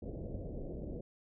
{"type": "low-pass noise", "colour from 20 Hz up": "pink", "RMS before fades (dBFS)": -42, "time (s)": [0.02, 1.01], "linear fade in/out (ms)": 5, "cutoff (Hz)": 600, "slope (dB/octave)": 48, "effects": []}